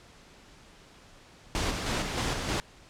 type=noise with tremolo; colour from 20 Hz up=pink; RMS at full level=-29 dBFS; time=1.55-2.6 s; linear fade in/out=0 ms; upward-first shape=square; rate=3.2 Hz; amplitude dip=35%; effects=pink hiss -54 dBFS RMS until 2.89 s + low-pass 7000 Hz 12 dB/octave